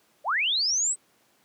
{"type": "linear sweep", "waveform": "sine", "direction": "up", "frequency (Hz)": [510, 8210], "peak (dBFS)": -22, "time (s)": [0.24, 0.96], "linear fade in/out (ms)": 50, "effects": ["pink hiss -64 dBFS RMS until 1.44 s", "high-pass 200 Hz 12 dB/octave"]}